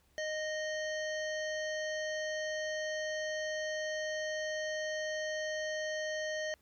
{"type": "harmonic tone", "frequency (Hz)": 619, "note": "D#5", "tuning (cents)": -9, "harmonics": [1, 3, 5, 7, 9, 10], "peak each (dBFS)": [-36, -39, -47, -51, -54, -49], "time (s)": [0.18, 6.54], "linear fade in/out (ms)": 0, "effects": ["added 68 Hz sine -69 dBFS peak until 6.61 s", "pink hiss -71 dBFS RMS until 6.61 s"]}